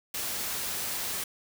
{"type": "noise", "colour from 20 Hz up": "white", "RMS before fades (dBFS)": -33, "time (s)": [0.14, 1.24], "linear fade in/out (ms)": 5, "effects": []}